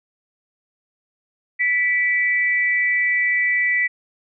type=tone pair together; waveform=sine; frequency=1968.4 / 2307 Hz; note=B6 / D7; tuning=-6 / -31 cents; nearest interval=minor third; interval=275 cents; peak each=-17 / -23 dBFS; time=1.59-3.88 s; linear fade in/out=20 ms; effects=none